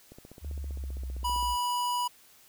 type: click train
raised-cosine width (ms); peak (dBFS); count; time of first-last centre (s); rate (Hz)
2; -34; 21; 0.12-1.427; 15.3
type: exponential sweep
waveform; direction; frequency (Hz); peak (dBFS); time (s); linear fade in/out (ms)
sine; down; 73.42 to 58.27; -33; 0.41-1.57; 50
type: tone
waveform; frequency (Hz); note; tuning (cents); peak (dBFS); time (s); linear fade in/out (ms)
square; 979; B5; -15; -28; 1.24-2.08; 10
effects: white hiss -58 dBFS RMS until 2.48 s